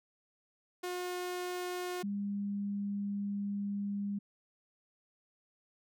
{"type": "tone pair in turn", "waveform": ["sawtooth", "sine"], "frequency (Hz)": [359.6, 201.8], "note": ["F#4", "G#3"], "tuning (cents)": [-49, -49], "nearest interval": "minor seventh", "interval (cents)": 1000, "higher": "first", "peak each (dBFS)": [-32, -33], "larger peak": "first", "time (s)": [[0.83, 2.03], [2.03, 4.19]], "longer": "second", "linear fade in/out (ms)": 10, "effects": []}